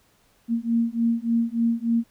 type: beating tone pair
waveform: sine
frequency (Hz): 230 / 233.4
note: A#3 / A#3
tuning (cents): -23 / +2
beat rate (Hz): 3.4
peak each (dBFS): -23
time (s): 0.48-2.04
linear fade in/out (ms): 50
effects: pink hiss -62 dBFS RMS until 2.1 s